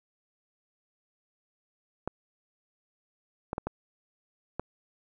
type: clicks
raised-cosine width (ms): 1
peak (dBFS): -17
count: 5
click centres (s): 2.076 / 3.531 / 3.581 / 3.67 / 4.596
effects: none